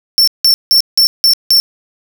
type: tone bursts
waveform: 45% pulse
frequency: 5410 Hz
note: E8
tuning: 44 cents sharp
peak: -6 dBFS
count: 6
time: 0.18-1.6 s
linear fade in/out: 0 ms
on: 95 ms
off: 170 ms
effects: none